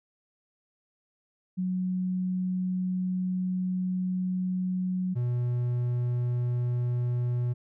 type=tone pair in turn; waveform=sine / triangle; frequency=183.9 / 122.1 Hz; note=F#3 / B2; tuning=-10 / -19 cents; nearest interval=perfect fifth; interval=709 cents; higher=first; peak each=-26 / -23 dBFS; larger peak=second; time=1.57-5.15 / 5.15-7.54 s; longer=first; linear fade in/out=20 ms; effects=none